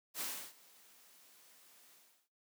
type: noise with ADSR envelope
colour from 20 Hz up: white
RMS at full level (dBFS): -39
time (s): 0.14-2.29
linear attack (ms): 65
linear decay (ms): 320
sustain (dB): -24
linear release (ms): 360
effects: noise-tail reverb RT60 0.3 s tail -19 dB re dry + high-pass 200 Hz 12 dB/octave